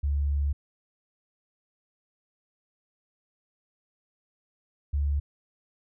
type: tone pair in turn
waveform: sine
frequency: 71.4 / 71.67 Hz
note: D2 / D2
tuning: -48 / -42 cents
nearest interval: unison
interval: 6 cents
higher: second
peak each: -23 dBFS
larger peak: neither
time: 0.03-0.53 / 4.93-5.2 s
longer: first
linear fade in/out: 10 ms
effects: none